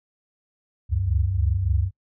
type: tone cluster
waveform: sine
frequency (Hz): 69.7 / 73.2 / 95.2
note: C#2 / D2 / F#2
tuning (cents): +10 / -5 / +50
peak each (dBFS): -24 / -27 / -22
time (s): 0.89-1.91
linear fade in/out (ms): 50
effects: noise-tail reverb RT60 0.1 s tail -23 dB re dry